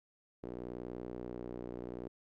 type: tone with band-pass filter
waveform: sawtooth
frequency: 60.7 Hz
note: B1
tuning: 29 cents flat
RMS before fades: -44 dBFS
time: 0.43-2.08 s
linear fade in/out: 5 ms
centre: 380 Hz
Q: 2.1
effects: none